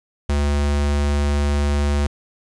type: tone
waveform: square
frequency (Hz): 72.2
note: D2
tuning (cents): -29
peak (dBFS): -17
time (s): 0.29-2.07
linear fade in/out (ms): 5
effects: resampled to 22050 Hz + 8-bit